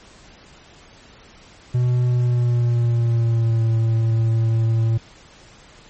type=tone with pitch glide; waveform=triangle; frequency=123.47 to 113.22 Hz; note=B2 to A2; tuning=0 to +50 cents; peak=-13 dBFS; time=1.74-4.98 s; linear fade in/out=10 ms; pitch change=-150 cents; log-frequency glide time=2.07-3.66 s; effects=pink hiss -47 dBFS RMS until 5.89 s + MP3 32 kbps